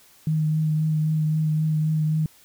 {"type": "tone with vibrato", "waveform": "sine", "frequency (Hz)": 155.5, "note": "D#3", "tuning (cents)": -1, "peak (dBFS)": -19, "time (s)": [0.27, 2.26], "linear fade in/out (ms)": 2, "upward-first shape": "triangle", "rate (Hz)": 3.8, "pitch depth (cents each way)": 20, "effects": ["white hiss -54 dBFS RMS until 2.44 s"]}